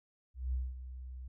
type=tone with ADSR envelope; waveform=sine; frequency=63.5 Hz; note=B1; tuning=49 cents sharp; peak=-30 dBFS; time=0.34-1.28 s; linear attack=190 ms; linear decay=210 ms; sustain=-12 dB; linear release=6 ms; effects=none